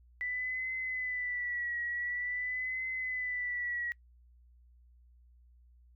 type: tone with vibrato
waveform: sine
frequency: 1978 Hz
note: B6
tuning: 2 cents sharp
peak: -33 dBFS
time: 0.21-3.92 s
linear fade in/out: 0 ms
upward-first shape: triangle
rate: 0.47 Hz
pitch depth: 62 cents each way
effects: noise-tail reverb RT60 0.1 s tail -23 dB re dry + added 60 Hz sine -58 dBFS peak until 5.95 s